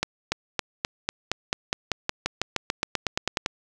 accelerating click train, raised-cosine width 0.2 ms, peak -6 dBFS, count 21, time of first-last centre 0.03-3.461 s, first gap 290 ms, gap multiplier 0.94, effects 8-bit

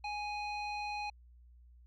square tone with low-pass filter, 830.6 Hz, G#5, in tune, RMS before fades -39 dBFS, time 0.04-1.1 s, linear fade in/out 5 ms, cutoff 3400 Hz, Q 3.8, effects added 60 Hz sine -56 dBFS peak until 1.86 s

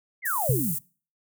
sine exponential sweep, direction down, 2217 to 130.81 Hz, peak -26 dBFS, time 0.22-0.76 s, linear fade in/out 50 ms
white high-pass noise, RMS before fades -30 dBFS, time 0.25-0.79 s, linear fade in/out 10 ms, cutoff 8900 Hz, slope 24 dB/octave
sine tone with exponential decay, 130 Hz, C3, 11 cents flat, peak -17 dBFS, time 0.49-0.81 s, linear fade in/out 5 ms, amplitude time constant 68 ms
effects noise-tail reverb RT60 0.4 s tail -23 dB re dry

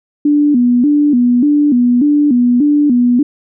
sine tone with vibrato, 267.5 Hz, C4, 38 cents sharp, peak -7 dBFS, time 0.25-3.23 s, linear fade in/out 5 ms, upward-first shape square, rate 1.7 Hz, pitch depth 160 cents each way, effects none

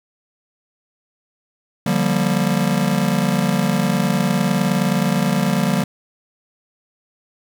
square chord, G minor seventh, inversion second, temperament just, 147 / 176.4 / 196 / 235.2 Hz, D3 / F3 / G3 / Bb3, +2 / +18 / 0 / +16 cents, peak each -24 / -22 / -21 / -23 dBFS, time 1.86-5.84 s, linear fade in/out 5 ms, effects 8-bit

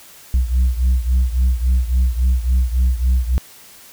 sine beating tone pair, 61.74 / 65.34 Hz, B1 / C2, 0 / -2 cents, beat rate 3.6 Hz, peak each -13 / -16 dBFS, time 0.34-3.38 s, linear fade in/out 0 ms, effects tanh soft clip ceiling -10 dBFS + white hiss -43 dBFS RMS until 3.92 s

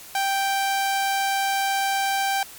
sawtooth tone, 784 Hz, G5, in tune, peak -17 dBFS, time 0.15-2.43 s, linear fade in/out 2 ms, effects white hiss -42 dBFS RMS until 2.58 s + MP3 96 kbps

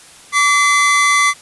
45% pulse tone pair together, 1153.4 / 2041 Hz, D6 / C7, -32 / -44 cents, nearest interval minor seventh, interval 988 cents, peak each -13 dBFS, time 0.32-1.34 s, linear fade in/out 50 ms, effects white hiss -41 dBFS RMS until 1.41 s + resampled to 24000 Hz

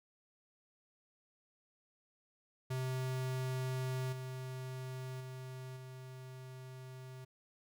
square tone with level steps, 129.5 Hz, C3, 17 cents flat, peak -36 / -42 / -45 / -48 dBFS, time 2.7-7.25 s, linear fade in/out 10 ms, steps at 4.12 / 5.2 / 5.76 s, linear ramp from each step 10 ms, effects none

